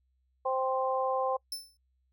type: harmonic tone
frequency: 261.6 Hz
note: C4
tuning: in tune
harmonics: 2 / 3 / 4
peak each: -30 / -32 / -33 dBFS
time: 0.45-1.37 s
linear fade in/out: 10 ms
type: tone with exponential decay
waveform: sawtooth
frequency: 5290 Hz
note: E8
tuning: 5 cents sharp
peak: -29 dBFS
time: 1.52-1.77 s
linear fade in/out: 2 ms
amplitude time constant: 54 ms
effects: noise-tail reverb RT60 0.1 s tail -25 dB re dry + added 64 Hz sine -70 dBFS peak until 2.12 s